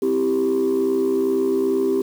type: chord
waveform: sine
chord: C major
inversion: none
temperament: equal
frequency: 261.6 / 329.6 / 392 Hz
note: C4 / E4 / G4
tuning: 0 / 0 / 0 cents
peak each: -22 / -23 / -17 dBFS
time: 0.02-2.02 s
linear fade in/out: 5 ms
effects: tanh soft clip ceiling -13 dBFS + 7-bit